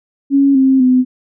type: tone with pitch steps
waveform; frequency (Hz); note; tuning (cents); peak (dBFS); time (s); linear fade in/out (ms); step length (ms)
sine; 277.2 / 265.4 / 254.2; C#4 / C4 / C4; 0 / +25 / -50; -7; 0.3-1.05; 50; 250
effects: none